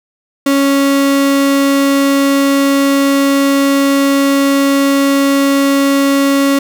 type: tone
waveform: 35% pulse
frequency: 277.2 Hz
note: C#4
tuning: in tune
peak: -7 dBFS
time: 0.46-6.59 s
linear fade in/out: 5 ms
effects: none